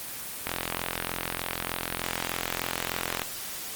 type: click train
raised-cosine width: 0.3 ms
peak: -11 dBFS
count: 120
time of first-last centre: 0.47-3.218 s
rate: 43.3 Hz
effects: white hiss -37 dBFS RMS until 3.75 s + Opus 24 kbps